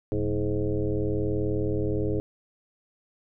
sine tone with frequency modulation, 219.5 Hz, A3, 4 cents flat, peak -23 dBFS, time 0.12-2.2 s, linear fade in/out 0 ms, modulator 100 Hz, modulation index 2.7, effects none

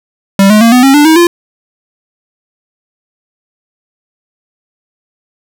square tone with pitch steps, 196 / 212.5 / 230.4 / 249.8 / 270.9 / 293.7 / 318.4 / 345.2 Hz, G3 / G#3 / A#3 / B3 / C#4 / D4 / D#4 / F4, 0 / +40 / -20 / +20 / -40 / 0 / +40 / -20 cents, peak -3 dBFS, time 0.39-1.27 s, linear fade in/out 2 ms, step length 110 ms, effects none

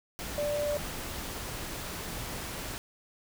sine tone in noise, 587.3 Hz, D5, in tune, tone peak -28 dBFS, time 0.38-0.77 s, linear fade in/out 0 ms, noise pink, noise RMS -38 dBFS, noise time 0.19-2.78 s, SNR +7 dB, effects none

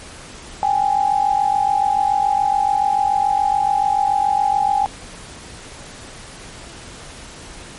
sine tone pair together, 790 / 837 Hz, G5 / G#5, +13 / +13 cents, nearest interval minor second, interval 100 cents, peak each -17 dBFS, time 0.63-4.86 s, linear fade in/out 0 ms, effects pink hiss -37 dBFS RMS until 7.78 s + MP3 48 kbps

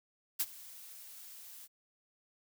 blue noise with ADSR envelope, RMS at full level -30 dBFS, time 0.39-1.68 s, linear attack 18 ms, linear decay 41 ms, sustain -21 dB, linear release 38 ms, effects none

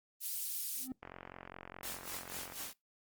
white high-pass noise, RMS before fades -39 dBFS, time 0.2-0.88 s, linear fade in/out 50 ms, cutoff 4900 Hz, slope 12 dB/octave
triangle tone with exponential growth, 259.1 Hz, C4, 17 cents flat, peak -33 dBFS, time 0.74-0.92 s, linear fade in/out 1 ms, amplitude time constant 38 ms
click train, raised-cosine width 0.5 ms, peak -31 dBFS, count 68, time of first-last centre 1.03-2.522 s, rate 44.9 Hz
white noise with tremolo, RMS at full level -42 dBFS, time 1.83-2.73 s, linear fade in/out 2 ms, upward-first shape sine, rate 4.1 Hz, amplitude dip 80%
effects noise-tail reverb RT60 0.2 s tail -23 dB re dry + Opus 24 kbps

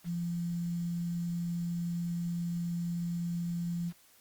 sine tone with quantisation, 171.8 Hz, F3, 28 cents flat, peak -31 dBFS, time 0.04-3.93 s, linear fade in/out 50 ms, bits 9, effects white hiss -62 dBFS RMS until 4.2 s + Opus 48 kbps

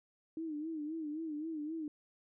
sine tone with vibrato, 311.1 Hz, D#4, in tune, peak -37 dBFS, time 0.37-1.88 s, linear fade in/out 2 ms, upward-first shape sine, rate 3.8 Hz, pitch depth 94 cents each way, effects none

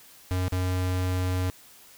square tone with dropouts, 91.7 Hz, F#2, 15 cents flat, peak -25 dBFS, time 0.31-1.5 s, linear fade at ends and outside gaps 0 ms, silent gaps 0.482-0.523 s, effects white hiss -52 dBFS RMS until 1.97 s

